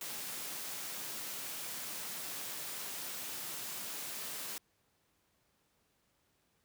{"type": "high-pass noise", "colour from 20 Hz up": "white", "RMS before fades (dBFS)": -42, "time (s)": [0.01, 4.58], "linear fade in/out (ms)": 2, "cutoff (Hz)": 110, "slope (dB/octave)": 48, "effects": ["pink hiss -75 dBFS RMS until 6.64 s", "high-pass 60 Hz 12 dB/octave"]}